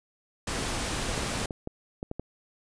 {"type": "noise", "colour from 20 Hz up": "pink", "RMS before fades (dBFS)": -31, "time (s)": [0.47, 1.46], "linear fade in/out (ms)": 5}
{"type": "clicks", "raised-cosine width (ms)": 2, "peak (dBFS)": -20, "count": 10, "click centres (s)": [1.092, 1.178, 1.233, 1.339, 1.416, 1.508, 1.674, 2.029, 2.114, 2.196]}
{"effects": ["resampled to 22050 Hz"]}